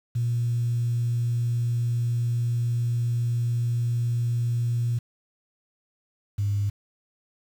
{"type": "tone pair in turn", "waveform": "sine", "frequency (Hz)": [118.8, 102.17], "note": ["A#2", "G#2"], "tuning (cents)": [33, -28], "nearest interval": "minor third", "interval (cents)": 261, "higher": "first", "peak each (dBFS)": -21, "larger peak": "neither", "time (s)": [[0.15, 4.99], [6.38, 6.7]], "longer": "first", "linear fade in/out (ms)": 10, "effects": ["tanh soft clip ceiling -17 dBFS", "8-bit"]}